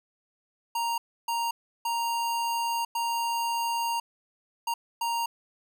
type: tone bursts at uneven times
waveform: square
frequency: 932.3 Hz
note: A#5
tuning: in tune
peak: -27 dBFS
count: 6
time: 0.75-0.98 / 1.28-1.51 / 1.85-2.85 / 2.95-4 / 4.67-4.74 / 5.01-5.26 s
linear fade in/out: 5 ms
effects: none